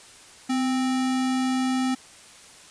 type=tone with sample-and-hold; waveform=sine; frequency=256.6 Hz; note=C4; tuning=34 cents flat; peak=-21 dBFS; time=0.49-1.95 s; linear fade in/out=10 ms; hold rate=1050 Hz; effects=white hiss -48 dBFS RMS until 2.7 s + resampled to 22050 Hz